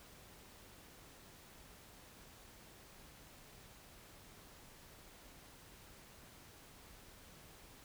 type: silence
effects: pink hiss -59 dBFS RMS until 7.84 s